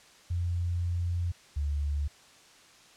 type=tone pair in turn; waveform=sine; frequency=87.1 / 72.57 Hz; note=F2 / D2; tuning=-4 / -20 cents; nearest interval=minor third; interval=316 cents; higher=first; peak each=-27 dBFS; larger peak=neither; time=0.3-1.32 / 1.56-2.08 s; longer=first; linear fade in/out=10 ms; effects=white hiss -56 dBFS RMS until 2.96 s + low-pass 7000 Hz 12 dB/octave